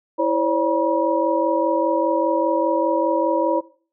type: tone cluster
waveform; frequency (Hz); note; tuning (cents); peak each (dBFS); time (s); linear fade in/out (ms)
sine; 330.1 / 531 / 576 / 961; E4 / C5 / D5 / B5; +2 / +25 / -34 / -48; -22; 0.18-3.61; 20
effects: noise-tail reverb RT60 0.4 s tail -18 dB re dry